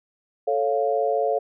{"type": "chord", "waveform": "sine", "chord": "A augmented", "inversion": "none", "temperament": "equal", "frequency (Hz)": [440, 554.4, 698.5], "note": ["A4", "C#5", "E#5"], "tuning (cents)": [0, 0, 0], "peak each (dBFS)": -24, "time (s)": [0.47, 1.39], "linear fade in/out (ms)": 10, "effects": []}